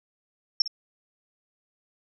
sine tone with echo, 5420 Hz, E8, 47 cents sharp, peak -16 dBFS, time 0.6-0.62 s, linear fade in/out 2 ms, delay 57 ms, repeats 1, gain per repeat -14 dB, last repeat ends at 0.677 s, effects none

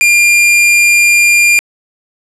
45% pulse tone, 2400 Hz, D7, 37 cents sharp, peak -5 dBFS, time 0.01-1.59 s, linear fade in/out 0 ms, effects low-pass 12000 Hz 12 dB/octave

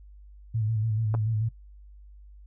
sine tone with vibrato, 110 Hz, A2, in tune, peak -24 dBFS, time 0.54-1.49 s, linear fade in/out 10 ms, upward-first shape square, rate 6.9 Hz, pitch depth 47 cents each way
clicks, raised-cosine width 1 ms, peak -20 dBFS, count 2, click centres 1.142 / 1.149 s
effects noise-tail reverb RT60 0.1 s tail -18 dB re dry + added 50 Hz sine -46 dBFS peak until 2.46 s

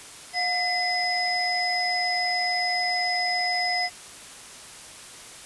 sine tone cluster, 718 / 2027 / 5060 Hz, F5 / B6 / D#8, +48 / +45 / +28 cents, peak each -27 dBFS, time 0.33-3.9 s, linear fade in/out 50 ms, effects white hiss -43 dBFS RMS until 5.45 s + resampled to 24000 Hz

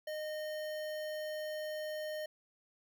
square tone with notch filter, 614 Hz, D#5, 23 cents flat, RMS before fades -40 dBFS, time 0.07-2.26 s, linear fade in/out 5 ms, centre 7900 Hz, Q 1.7, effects none

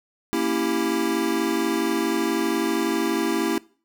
square chord, A# diminished seventh, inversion none, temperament equal with one note detuned, 233.1 / 277.2 / 329.6 / 394 Hz, A#3 / C#4 / E4 / G4, 0 / 0 / 0 / +9 cents, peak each -29 / -29 / -25 / -29 dBFS, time 0.33-3.58 s, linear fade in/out 0 ms, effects noise-tail reverb RT60 0.4 s tail -21 dB re dry

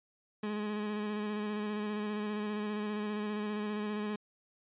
30% pulse tone with vibrato, 210.1 Hz, G#3, 20 cents sharp, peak -31 dBFS, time 0.43-4.16 s, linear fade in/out 5 ms, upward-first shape square, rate 15 Hz, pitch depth 19 cents each way, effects resampled to 8000 Hz

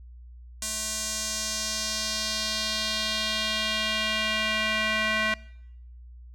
square tone with band-pass filter sweep, 216.6 Hz, A3, 27 cents flat, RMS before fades -28 dBFS, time 0.62-5.34 s, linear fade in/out 2 ms, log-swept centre 7700 to 2100 Hz, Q 1.9, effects noise-tail reverb RT60 0.8 s tail -24 dB re dry + added 60 Hz sine -43 dBFS peak until 6.34 s

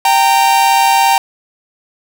45% pulse tone pair together, 784 / 921.4 Hz, G5 / A#5, 0 / -20 cents, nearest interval minor third, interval 280 cents, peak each -11 dBFS, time 0.05-1.18 s, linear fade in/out 2 ms, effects none

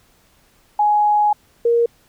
sine tone pair in turn, 836 / 469.2 Hz, G#5 / A#4, +11 / +11 cents, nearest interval minor seventh, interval 1000 cents, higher first, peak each -12 dBFS, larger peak neither, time 0.79-1.33 / 1.65-1.86 s, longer first, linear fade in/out 5 ms, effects pink hiss -56 dBFS RMS until 2.08 s

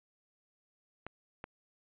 clicks, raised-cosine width 0.5 ms, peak -26 dBFS, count 2, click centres 1.066 / 1.441 s, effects resampled to 8000 Hz

